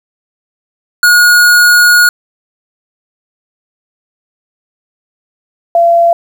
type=tone pair in turn; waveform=square / sine; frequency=1444 / 681.5 Hz; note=F#6 / F5; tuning=-43 / -43 cents; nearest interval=octave + minor second; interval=1300 cents; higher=first; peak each=-4 dBFS; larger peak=neither; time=1.03-2.09 / 5.75-6.13 s; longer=first; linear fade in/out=2 ms; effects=7-bit